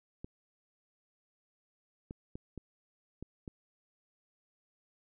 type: clicks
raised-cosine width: 3 ms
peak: -29 dBFS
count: 6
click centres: 0.245 / 2.109 / 2.355 / 2.577 / 3.226 / 3.478 s
effects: none